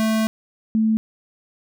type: tone pair in turn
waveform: square / sine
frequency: 220 / 220 Hz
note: A3 / A3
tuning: 0 / 0 cents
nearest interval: unison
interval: 0 cents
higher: neither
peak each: -18 / -15 dBFS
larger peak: second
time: 0-0.27 / 0.75-0.97 s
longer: first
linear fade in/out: 0 ms
effects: none

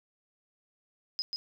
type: tone with echo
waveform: sine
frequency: 5040 Hz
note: D#8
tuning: 21 cents sharp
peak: -29 dBFS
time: 1.19-1.22 s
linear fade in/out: 0 ms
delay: 140 ms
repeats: 1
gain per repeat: -3 dB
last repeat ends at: 1.36 s
effects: none

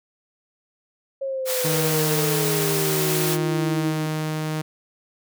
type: exponential sweep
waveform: sine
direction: down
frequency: 546 to 307.5 Hz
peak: -24 dBFS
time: 1.21-4.07 s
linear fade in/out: 10 ms
type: high-pass noise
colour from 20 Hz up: white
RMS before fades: -26 dBFS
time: 1.45-3.38 s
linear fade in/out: 50 ms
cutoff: 400 Hz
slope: 96 dB/octave
type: tone with tremolo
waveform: sawtooth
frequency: 155.56 Hz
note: D#3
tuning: in tune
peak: -18 dBFS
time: 1.64-4.62 s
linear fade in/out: 10 ms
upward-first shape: triangle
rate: 0.63 Hz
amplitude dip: 25%
effects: none

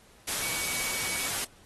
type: tone in noise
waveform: sine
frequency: 2253 Hz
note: C#7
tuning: 28 cents sharp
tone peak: -37 dBFS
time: 0.42-1.28 s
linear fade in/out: 10 ms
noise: white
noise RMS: -31 dBFS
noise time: 0.27-1.45 s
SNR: -9 dB
effects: pink hiss -58 dBFS RMS until 1.65 s + AAC 32 kbps

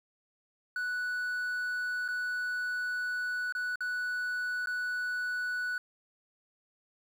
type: tone with dropouts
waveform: triangle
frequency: 1480 Hz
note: F#6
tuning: in tune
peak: -29 dBFS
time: 0.76-5.78 s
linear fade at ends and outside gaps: 2 ms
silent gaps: 2.08-2.086 / 3.524-3.55 / 3.757-3.806 / 4.659-4.671 s
effects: 10-bit

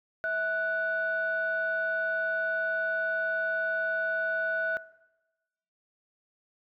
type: tone pair together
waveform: sine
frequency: 650.9 / 1480 Hz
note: E5 / F#6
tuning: -22 / 0 cents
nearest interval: octave + major second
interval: 1422 cents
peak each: -32 / -28 dBFS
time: 0.24-4.77 s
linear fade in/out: 0 ms
effects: noise-tail reverb RT60 1.0 s tail -18 dB re dry + tanh soft clip ceiling -20 dBFS

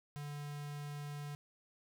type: tone with notch filter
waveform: square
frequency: 145.8 Hz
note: D3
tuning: 12 cents flat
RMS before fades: -44 dBFS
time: 0.16-1.35 s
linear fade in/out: 0 ms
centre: 380 Hz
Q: 1.9
effects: none

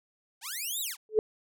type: linear two-way sweep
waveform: 5% pulse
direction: up then down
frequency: 698.5 to 3951 to 698.5 Hz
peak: -24 dBFS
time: 0.41-0.97 s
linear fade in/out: 50 ms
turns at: 0.81 s
type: tone with exponential growth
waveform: sine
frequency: 432.3 Hz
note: A4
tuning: 31 cents flat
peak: -15 dBFS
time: 1.09-1.19 s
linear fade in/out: 1 ms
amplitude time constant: 20 ms
effects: none

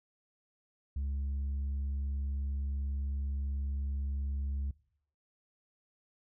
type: tone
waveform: sine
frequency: 69.3 Hz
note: C#2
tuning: in tune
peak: -29 dBFS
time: 0.96-4.71 s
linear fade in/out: 5 ms
effects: noise-tail reverb RT60 0.7 s tail -23 dB re dry + tanh soft clip ceiling -31 dBFS

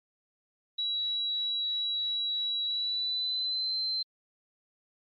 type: tone with pitch glide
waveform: sine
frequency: 3899 to 4100 Hz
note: B7 to C8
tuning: -23 to -36 cents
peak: -28 dBFS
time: 0.78-4.03 s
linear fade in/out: 10 ms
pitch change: +87 cents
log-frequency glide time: 2.65-3.76 s
effects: MP3 32 kbps

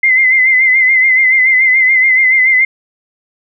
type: tone with vibrato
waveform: sine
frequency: 2064 Hz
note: C7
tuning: 24 cents flat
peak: -6 dBFS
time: 0.03-2.65 s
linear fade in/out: 5 ms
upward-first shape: sine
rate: 7 Hz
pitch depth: 50 cents each way
effects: none

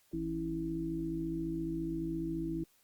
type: harmonic tone with a mistuned harmonic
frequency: 54.5 Hz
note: A1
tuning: 16 cents flat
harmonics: 1 / 3 / 5 / 6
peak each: -45 / -40 / -43 / -35 dBFS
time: 0.13-2.64 s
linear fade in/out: 5 ms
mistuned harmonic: 1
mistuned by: -68 cents
effects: white hiss -69 dBFS RMS until 2.83 s + Opus 48 kbps

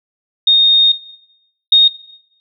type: tone pair in turn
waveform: sine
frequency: 3695 / 3711 Hz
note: A#7 / A#7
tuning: -16 / -9 cents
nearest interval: unison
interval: 7 cents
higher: second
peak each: -6 / -4 dBFS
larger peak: second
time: 0.47-0.92 / 1.72-1.88 s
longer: first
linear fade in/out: 5 ms
effects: noise-tail reverb RT60 0.8 s tail -18 dB re dry

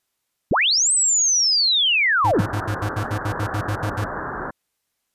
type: linear two-way sweep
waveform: sine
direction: up then down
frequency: 65.8 to 8300 to 122.9 Hz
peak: -15 dBFS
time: 0.51-2.41 s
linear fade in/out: 0 ms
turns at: 0.92 s
type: tone bursts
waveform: square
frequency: 104.3 Hz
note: G#2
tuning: 8 cents sharp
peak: -22 dBFS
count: 13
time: 2.24-4.046 s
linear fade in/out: 10 ms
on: 78 ms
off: 66 ms
type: low-pass noise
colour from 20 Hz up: white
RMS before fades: -29 dBFS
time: 2.33-4.51 s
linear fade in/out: 10 ms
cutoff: 1700 Hz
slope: 96 dB/octave
type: noise with exponential decay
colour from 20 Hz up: brown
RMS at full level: -30 dBFS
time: 3.04-3.12 s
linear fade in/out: 0 ms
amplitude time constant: 17 ms
effects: white hiss -75 dBFS RMS until 5.14 s + resampled to 32000 Hz

